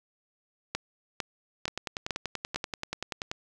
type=two click trains; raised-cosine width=0.2 ms; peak=-12 / -15 dBFS; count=5 / 18; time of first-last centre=0.75-2.56 / 1.68-3.315 s; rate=2.21 / 10.4 Hz; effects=none